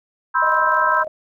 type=chord; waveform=sine; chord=C major seventh; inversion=third; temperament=just; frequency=981.1 / 1046.5 / 1308.1 / 1569.8 Hz; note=B5 / C6 / E6 / G6; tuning=-12 / 0 / -14 / +2 cents; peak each=-20 dBFS; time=0.34-1.04 s; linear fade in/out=20 ms
type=tone with tremolo; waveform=sine; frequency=622.3 Hz; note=D#5; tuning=in tune; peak=-22 dBFS; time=0.42-1.08 s; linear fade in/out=5 ms; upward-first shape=square; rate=20 Hz; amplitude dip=55%
effects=none